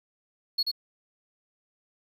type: tone with echo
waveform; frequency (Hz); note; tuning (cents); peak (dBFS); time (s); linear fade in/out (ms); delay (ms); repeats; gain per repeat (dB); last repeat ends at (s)
triangle; 4341; C#8; -37; -20; 0.58-0.63; 10; 85; 1; -4; 0.715
effects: tanh soft clip ceiling -18 dBFS + 10-bit